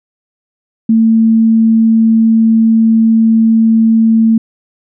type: tone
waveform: sine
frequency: 224.4 Hz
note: A3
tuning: 34 cents sharp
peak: -5 dBFS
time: 0.89-4.38 s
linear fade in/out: 5 ms
effects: none